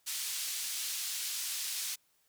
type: band-pass noise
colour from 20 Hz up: pink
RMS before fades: -37 dBFS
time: 0.06-1.96 s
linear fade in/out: 20 ms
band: 3900 to 14000 Hz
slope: 12 dB/octave
effects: white hiss -72 dBFS RMS until 2.28 s